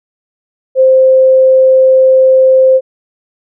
sine tone, 523 Hz, C5, 1 cent flat, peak -3 dBFS, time 0.75-2.81 s, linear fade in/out 50 ms, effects none

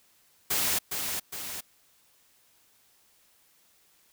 white noise with echo, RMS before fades -27 dBFS, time 0.5-0.79 s, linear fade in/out 10 ms, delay 410 ms, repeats 2, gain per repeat -5 dB, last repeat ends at 1.61 s, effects white hiss -64 dBFS RMS until 4.12 s

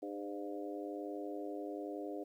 harmonic tone with a mistuned harmonic, 101.1 Hz, G#2, 46 cents flat, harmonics 3 / 4 / 5 / 6 / 7, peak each -43 / -45 / -47 / -49 / -50 dBFS, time 0.02-2.24 s, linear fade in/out 10 ms, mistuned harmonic 5, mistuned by +33 cents, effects 12-bit

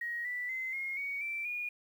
sine tone with pitch steps, 1889 / 1971.5 / 2058 / 2147 / 2241 / 2339 / 2441 Hz, A#6 / B6 / C7 / C7 / C#7 / D7 / D#7, +22 / -4 / -29 / +44 / +18 / -8 / -34 cents, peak -34 dBFS, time 0.01-1.69 s, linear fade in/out 5 ms, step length 240 ms, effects 10-bit

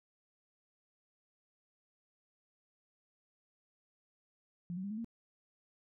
sine tone with pitch steps, 174.61 / 187.14 / 200.6 / 215 / 230.4 Hz, F3 / F#3 / G3 / A3 / A#3, 0 / +20 / +40 / -40 / -20 cents, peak -37 dBFS, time 4.7-5.045 s, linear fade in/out 0 ms, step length 69 ms, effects none

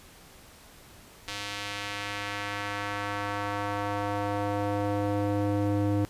square tone with band-pass filter sweep, 102 Hz, G#2, 31 cents flat, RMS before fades -30 dBFS, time 1.28-6.05 s, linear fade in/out 0 ms, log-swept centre 3700 to 300 Hz, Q 0.99, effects pink hiss -52 dBFS RMS until 6.09 s + resampled to 32000 Hz

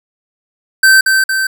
square tone with echo, 1550 Hz, G6, 20 cents flat, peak -5 dBFS, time 0.83-1.01 s, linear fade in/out 5 ms, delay 230 ms, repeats 2, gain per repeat -4 dB, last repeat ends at 1.47 s, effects none

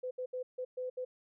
sine tone bursts at uneven times, 506 Hz, B4, 42 cents sharp, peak -35 dBFS, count 6, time 0.03-0.11 / 0.18-0.26 / 0.33-0.43 / 0.58-0.65 / 0.77-0.9 / 0.97-1.05 s, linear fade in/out 10 ms, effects none

